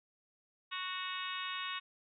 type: harmonic tone with a mistuned harmonic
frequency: 370 Hz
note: F#4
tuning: in tune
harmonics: 3 / 4 / 5 / 6 / 7 / 8 / 9 / 10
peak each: -42 / -47 / -46 / -48 / -46 / -45 / -51 / -45 dBFS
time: 0.71-1.8 s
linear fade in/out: 20 ms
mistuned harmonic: 8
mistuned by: -28 cents
effects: none